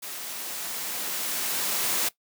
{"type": "noise with level ramp", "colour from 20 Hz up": "white", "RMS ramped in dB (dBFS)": [-37, -25], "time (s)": [0.02, 2.09], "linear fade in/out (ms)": 10, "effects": ["noise-tail reverb RT60 0.1 s tail -18 dB re dry", "high-pass 200 Hz 12 dB/octave"]}